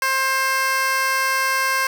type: tone with high-pass filter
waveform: 15% pulse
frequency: 530 Hz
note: C5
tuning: 22 cents sharp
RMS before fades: -20 dBFS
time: 0.02-1.87 s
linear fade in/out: 2 ms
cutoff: 1100 Hz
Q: 1
effects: none